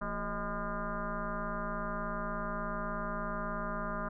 sine tone with frequency modulation, 622.3 Hz, D#5, in tune, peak -33 dBFS, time 0.01-4.09 s, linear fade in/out 10 ms, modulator 198 Hz, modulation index 4.1, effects none

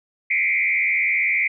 sine tone with frequency modulation, 2217 Hz, C#7, in tune, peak -17 dBFS, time 0.3-1.48 s, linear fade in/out 10 ms, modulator 84.8 Hz, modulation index 2.3, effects none

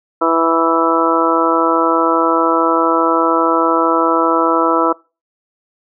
harmonic tone, 164.81 Hz, E3, in tune, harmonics 2 / 3 / 4 / 5 / 6 / 7 / 8, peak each -17 / -18 / -19 / -26 / -18 / -22 / -16 dBFS, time 0.21-4.93 s, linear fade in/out 10 ms, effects noise-tail reverb RT60 0.3 s tail -24 dB re dry

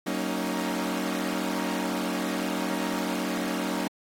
sawtooth chord, D# minor seventh, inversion first, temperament equal with one note detuned, 188.23 / 233.1 / 277.2 / 311.1 Hz, F#3 / A#3 / C#4 / D#4, +30 / 0 / 0 / 0 cents, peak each -29 dBFS, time 0.06-3.88 s, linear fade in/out 10 ms, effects AAC 48 kbps

